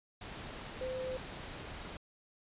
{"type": "tone in noise", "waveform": "sine", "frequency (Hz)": 515, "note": "C5", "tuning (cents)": -28, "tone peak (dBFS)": -36, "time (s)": [0.81, 1.17], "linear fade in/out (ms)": 2, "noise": "pink", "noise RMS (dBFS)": -45, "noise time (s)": [0.21, 1.97], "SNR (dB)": 6, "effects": ["resampled to 8000 Hz"]}